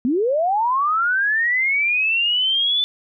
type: linear sweep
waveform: sine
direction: up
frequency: 229.2 to 3520 Hz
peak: -16 dBFS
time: 0.05-2.84 s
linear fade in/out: 0 ms
effects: none